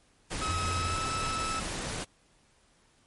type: noise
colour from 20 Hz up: pink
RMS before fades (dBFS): -35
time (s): 0.3-2.05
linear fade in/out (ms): 20
type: tone with pitch glide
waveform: 40% pulse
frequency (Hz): 1282 to 1306.7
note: E6 to E6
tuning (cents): -49 to -16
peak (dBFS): -31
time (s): 0.41-1.6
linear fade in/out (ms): 10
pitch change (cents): +33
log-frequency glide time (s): 0.76-0.92
type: tone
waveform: sine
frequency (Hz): 87.31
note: F2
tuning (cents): 0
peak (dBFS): -32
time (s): 0.48-0.96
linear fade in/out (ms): 10
effects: pink hiss -65 dBFS RMS until 3.06 s + MP3 48 kbps